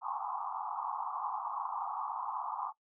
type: band-pass noise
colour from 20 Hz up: pink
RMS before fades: -38 dBFS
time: 0.01-2.73 s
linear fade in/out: 50 ms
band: 770 to 1200 Hz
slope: 96 dB/octave
effects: noise-tail reverb RT60 0.1 s tail -18 dB re dry